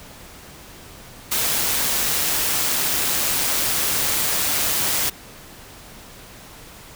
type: noise with amplitude modulation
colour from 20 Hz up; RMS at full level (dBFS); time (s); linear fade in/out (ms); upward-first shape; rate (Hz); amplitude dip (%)
white; -20; 1.31-5.1; 10; sine; 148; 25
effects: pink hiss -42 dBFS RMS until 6.95 s